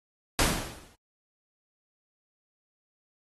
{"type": "noise with exponential decay", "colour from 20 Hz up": "pink", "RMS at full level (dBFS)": -21, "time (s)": [0.39, 0.95], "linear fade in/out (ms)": 0, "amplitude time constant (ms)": 120, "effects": ["AAC 32 kbps"]}